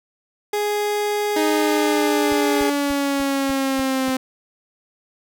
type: tone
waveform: 30% pulse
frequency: 415.3 Hz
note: G#4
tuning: in tune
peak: -17 dBFS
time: 0.53-2.7 s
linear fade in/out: 5 ms
type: linear sweep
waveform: sawtooth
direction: down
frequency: 311.1 to 260 Hz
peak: -15 dBFS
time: 1.36-4.17 s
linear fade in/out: 5 ms
type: noise bursts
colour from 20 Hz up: brown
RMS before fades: -33 dBFS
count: 7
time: 2.31-4.098 s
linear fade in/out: 5 ms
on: 24 ms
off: 270 ms
effects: none

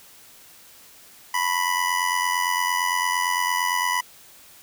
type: tone with amplitude modulation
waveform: 25% pulse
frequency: 987.8 Hz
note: B5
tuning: in tune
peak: -14 dBFS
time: 1.34-4.01 s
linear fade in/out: 5 ms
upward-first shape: sine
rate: 88.8 Hz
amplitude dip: 70%
effects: white hiss -49 dBFS RMS until 4.62 s

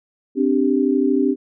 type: chord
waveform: sine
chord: C suspended second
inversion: none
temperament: just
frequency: 261.6 / 294.3 / 392.4 Hz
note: C4 / D4 / G4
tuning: 0 / +4 / +2 cents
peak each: -18 / -19 / -20 dBFS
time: 0.35-1.36 s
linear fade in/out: 50 ms
effects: none

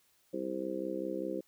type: harmonic tone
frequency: 65.1 Hz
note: C2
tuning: 8 cents flat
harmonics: 3 / 4 / 5 / 6 / 7 / 8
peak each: -43 / -45 / -38 / -40 / -47 / -39 dBFS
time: 0.33-1.41 s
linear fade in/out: 10 ms
effects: white hiss -70 dBFS RMS until 1.47 s

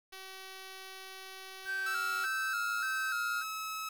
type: tone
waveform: 5% pulse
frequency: 380.6 Hz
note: F#4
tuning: 49 cents sharp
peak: -34 dBFS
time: 0.12-2.26 s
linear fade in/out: 10 ms
type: tone with vibrato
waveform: triangle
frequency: 1480 Hz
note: F#6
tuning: in tune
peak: -31 dBFS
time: 1.65-3.44 s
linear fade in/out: 50 ms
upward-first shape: square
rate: 1.7 Hz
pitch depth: 84 cents each way
type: tone with pitch glide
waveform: sawtooth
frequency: 1318.5 to 1292.1 Hz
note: E6 to E6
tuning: 0 to -35 cents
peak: -33 dBFS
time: 1.86-3.89 s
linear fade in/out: 5 ms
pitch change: -35 cents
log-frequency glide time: 2.02-3.13 s
effects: 9-bit

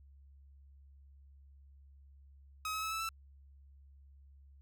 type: tone with pitch steps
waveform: sawtooth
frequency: 1270 / 1284 / 1298.2 / 1312.5 / 1327 Hz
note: D#6 / E6 / E6 / E6 / E6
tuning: +35 / -46 / -27 / -8 / +11 cents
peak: -32 dBFS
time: 2.65-3.09 s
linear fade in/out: 2 ms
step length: 88 ms
effects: added 69 Hz sine -56 dBFS peak until 4.61 s

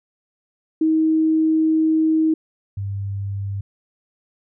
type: tone pair in turn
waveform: sine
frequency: 317 / 99.27 Hz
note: D#4 / G2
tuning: +32 / +22 cents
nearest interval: octave + minor sixth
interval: 2010 cents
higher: first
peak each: -14 / -23 dBFS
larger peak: first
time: 0.81-2.34 / 2.77-3.61 s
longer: first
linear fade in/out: 5 ms
effects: none

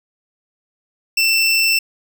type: tone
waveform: 25% pulse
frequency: 2677 Hz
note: E7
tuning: 26 cents sharp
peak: -9 dBFS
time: 1.17-1.79 s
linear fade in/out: 5 ms
effects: none

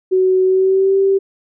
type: tone with pitch glide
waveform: sine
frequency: 373.6 to 389.7 Hz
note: F#4 to G4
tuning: +17 to -10 cents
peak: -10 dBFS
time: 0.11-1.19 s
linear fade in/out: 20 ms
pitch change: +73 cents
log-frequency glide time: 0.44-0.97 s
effects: none

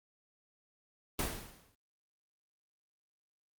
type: noise with exponential decay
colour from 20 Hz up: pink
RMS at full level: -31 dBFS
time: 1.19-1.75 s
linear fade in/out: 2 ms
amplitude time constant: 120 ms
effects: Opus 24 kbps

